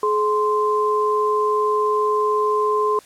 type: tone pair together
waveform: sine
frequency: 424.3 / 1042.3 Hz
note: G#4 / C6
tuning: +37 / -7 cents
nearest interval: octave + major third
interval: 1556 cents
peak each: -19 dBFS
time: 0.03-2.99 s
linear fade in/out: 2 ms
effects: white hiss -48 dBFS RMS until 3.05 s + low-pass 10000 Hz 12 dB/octave